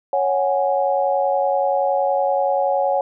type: chord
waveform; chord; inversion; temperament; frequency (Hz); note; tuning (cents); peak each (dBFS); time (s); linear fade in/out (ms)
sine; C# suspended fourth; none; equal; 554.4 / 740 / 830.6; C#5 / F#5 / G#5; 0 / 0 / 0; -19 / -21 / -22; 0.13-3.01; 2
effects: none